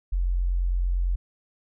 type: tone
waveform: sine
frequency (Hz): 44.44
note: F1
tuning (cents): +31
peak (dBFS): -21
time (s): 0.12-1.16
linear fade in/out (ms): 10
effects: none